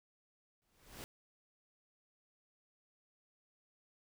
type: noise with exponential growth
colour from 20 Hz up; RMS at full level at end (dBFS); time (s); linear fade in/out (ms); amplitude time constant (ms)
pink; -45; 0.62-1.04; 0; 90
effects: none